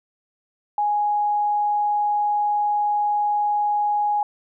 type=tone; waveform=sine; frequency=830.6 Hz; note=G#5; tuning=in tune; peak=-18 dBFS; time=0.78-4.23 s; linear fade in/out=2 ms; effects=none